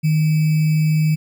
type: tone with sample-and-hold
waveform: sine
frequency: 155.56 Hz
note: D#3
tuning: in tune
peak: -13 dBFS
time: 0.03-1.16 s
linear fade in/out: 20 ms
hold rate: 2450 Hz
effects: none